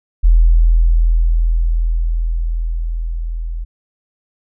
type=tone with level ramp; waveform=sine; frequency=41.33 Hz; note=E1; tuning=5 cents sharp; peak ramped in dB=-5 to -20 dBFS; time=0.23-3.65 s; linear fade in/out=20 ms; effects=none